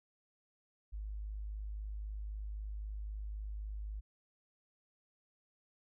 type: tone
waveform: sine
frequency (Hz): 51.91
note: G#1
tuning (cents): 0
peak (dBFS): -39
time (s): 0.92-4.01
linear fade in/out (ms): 20
effects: none